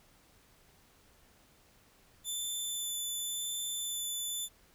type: tone with vibrato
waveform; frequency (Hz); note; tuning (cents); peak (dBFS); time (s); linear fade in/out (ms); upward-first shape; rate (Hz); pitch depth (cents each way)
15% pulse; 3520; A7; 0; -28; 2.24-4.49; 50; sine; 0.91; 8
effects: pink hiss -64 dBFS RMS until 4.74 s